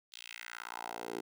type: tone with high-pass filter sweep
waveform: 10% pulse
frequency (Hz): 58.27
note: A#1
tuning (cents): 0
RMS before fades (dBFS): -44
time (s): 0.12-1.21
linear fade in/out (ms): 10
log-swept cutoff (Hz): 3700 to 360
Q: 2.5
effects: none